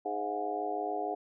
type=harmonic tone with a mistuned harmonic; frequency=103.83 Hz; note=G#2; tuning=in tune; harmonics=3 / 4 / 5 / 6 / 7 / 8; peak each=-41 / -37 / -43 / -41 / -34 / -44 dBFS; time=0.05-1.15 s; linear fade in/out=10 ms; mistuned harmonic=6; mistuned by=+100 cents; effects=none